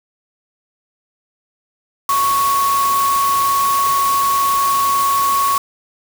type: tone in noise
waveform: sine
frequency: 1108.7 Hz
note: C#6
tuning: in tune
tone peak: -13 dBFS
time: 2.09-5.58 s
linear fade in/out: 2 ms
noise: white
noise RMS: -24 dBFS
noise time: 2.09-5.58 s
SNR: +8 dB
effects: none